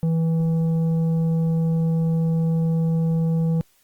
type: tone with tanh clipping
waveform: sine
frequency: 163.4 Hz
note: E3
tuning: 15 cents flat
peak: -19 dBFS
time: 0.03-3.61 s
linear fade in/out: 0 ms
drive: 7 dB
effects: white hiss -61 dBFS RMS until 3.83 s + Opus 32 kbps